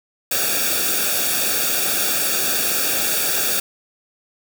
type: noise with comb filter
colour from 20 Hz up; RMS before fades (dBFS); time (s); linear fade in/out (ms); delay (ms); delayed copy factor
white; -20; 0.31-3.6; 5; 0.98; -0.85
effects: none